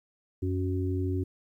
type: harmonic tone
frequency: 92.5 Hz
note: F#2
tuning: in tune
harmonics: 1 / 3 / 4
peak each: -28 / -33 / -34 dBFS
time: 0.42-1.24 s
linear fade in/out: 10 ms
effects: 11-bit